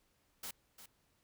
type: noise with echo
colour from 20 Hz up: white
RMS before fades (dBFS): -44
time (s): 0.43-0.51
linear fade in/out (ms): 5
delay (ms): 350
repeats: 1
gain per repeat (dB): -11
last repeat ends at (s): 0.86
effects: pink hiss -75 dBFS RMS until 1.23 s